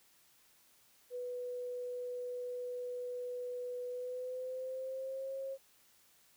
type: tone with pitch glide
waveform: sine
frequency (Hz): 493.9 to 538.6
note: B4 to C#5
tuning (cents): 0 to -50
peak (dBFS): -38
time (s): 1.1-5.58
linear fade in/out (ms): 50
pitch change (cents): +150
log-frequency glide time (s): 3.89-5.33
effects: white hiss -67 dBFS RMS until 6.36 s